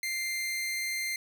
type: tone with amplitude modulation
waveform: sawtooth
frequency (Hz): 2093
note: C7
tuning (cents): 0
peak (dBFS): -26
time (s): 0.03-1.16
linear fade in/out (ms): 2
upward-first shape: sine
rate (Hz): 273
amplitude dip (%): 25
effects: none